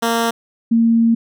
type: tone pair in turn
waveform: 10% pulse / sine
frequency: 230.8 / 229.5 Hz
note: A#3 / A#3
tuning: -17 / -27 cents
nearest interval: unison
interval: 10 cents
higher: first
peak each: -7 / -10 dBFS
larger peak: first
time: 0.02-0.31 / 0.71-1.15 s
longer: second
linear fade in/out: 10 ms
effects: none